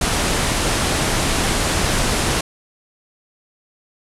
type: low-pass noise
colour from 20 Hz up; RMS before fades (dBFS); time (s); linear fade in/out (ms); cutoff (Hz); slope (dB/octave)
pink; -19; 0.01-2.41; 5; 11000; 48
effects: none